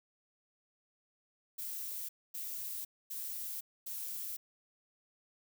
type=noise bursts; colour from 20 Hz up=violet; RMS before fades=-41 dBFS; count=4; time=1.58-4.37 s; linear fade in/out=10 ms; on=510 ms; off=250 ms; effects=none